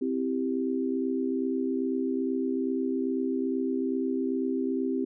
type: chord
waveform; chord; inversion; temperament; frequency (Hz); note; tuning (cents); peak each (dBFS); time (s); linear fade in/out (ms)
sine; C major; none; equal; 261.6 / 329.6 / 392; C4 / E4 / G4; 0 / 0 / 0; -28 / -33 / -31; 0.01-5.05; 10
effects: none